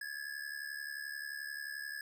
square ring-modulated tone, 1689 Hz, G#6, 29 cents sharp, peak -38 dBFS, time 0.01-2.01 s, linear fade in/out 2 ms, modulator 35.7 Hz, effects none

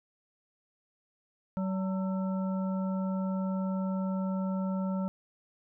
harmonic tone with a mistuned harmonic, 190 Hz, F#3, 46 cents sharp, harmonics 1 / 3 / 5 / 7, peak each -29 / -39 / -43 / -46 dBFS, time 1.57-5.08 s, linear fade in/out 0 ms, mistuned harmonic 5, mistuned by -75 cents, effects none

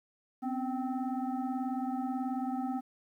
sine tone with frequency modulation, 252.3 Hz, B3, 37 cents sharp, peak -31 dBFS, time 0.42-2.81 s, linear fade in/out 20 ms, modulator 523 Hz, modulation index 1.1, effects 11-bit

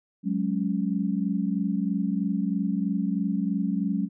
sine chord, F# suspended second, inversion none, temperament just, 185 / 208.1 / 277.5 Hz, F#3 / G#3 / C#4, 0 / +4 / +2 cents, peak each -27 / -27 / -30 dBFS, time 0.23-4.09 s, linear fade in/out 50 ms, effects none

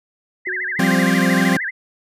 sine tone with vibrato, 1799 Hz, A6, 38 cents sharp, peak -21 dBFS, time 0.45-1.71 s, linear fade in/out 20 ms, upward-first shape sine, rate 13 Hz, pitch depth 240 cents each way
sine tone with exponential decay, 369.4 Hz, F#4, 3 cents flat, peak -27 dBFS, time 0.47-1.03 s, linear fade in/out 1 ms, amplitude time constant 120 ms
40% pulse chord, F suspended second, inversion none, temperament equal with one note detuned, 175.52 / 196 / 261.6 Hz, F3 / G3 / C4, +9 / 0 / 0 cents, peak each -18 dBFS, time 0.79-1.57 s, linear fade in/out 5 ms
effects resampled to 32000 Hz

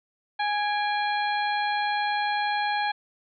harmonic tone with a mistuned harmonic, 829 Hz, G#5, 3 cents flat, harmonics 1 / 2 / 3 / 4 / 5, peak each -25 / -30 / -35 / -37 / -37 dBFS, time 0.39-2.92 s, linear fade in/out 10 ms, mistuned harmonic 3, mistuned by -70 cents, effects none

